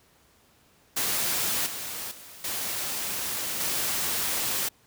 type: noise with level steps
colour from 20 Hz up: white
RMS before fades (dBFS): -27 / -35 / -46 / -31 / -28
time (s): 0.96-4.69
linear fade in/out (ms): 10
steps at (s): 1.66 / 2.11 / 2.44 / 3.6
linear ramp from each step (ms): 5
effects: pink hiss -61 dBFS RMS until 4.86 s + high-pass 60 Hz 12 dB/octave